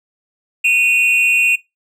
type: tone pair together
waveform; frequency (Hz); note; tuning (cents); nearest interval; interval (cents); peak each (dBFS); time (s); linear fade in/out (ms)
triangle; 2489 / 2734; D#7 / F7; 0 / -37; major second; 163; -11; 0.64-1.56; 10
effects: noise-tail reverb RT60 0.2 s tail -21 dB re dry + tanh soft clip ceiling -3 dBFS